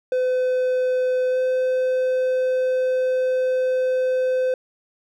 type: tone with pitch glide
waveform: triangle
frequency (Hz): 508 to 512.4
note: B4 to C5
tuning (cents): +49 to -36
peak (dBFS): -16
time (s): 0.12-4.54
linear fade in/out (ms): 2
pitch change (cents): +15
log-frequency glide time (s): 1.3-1.38
effects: none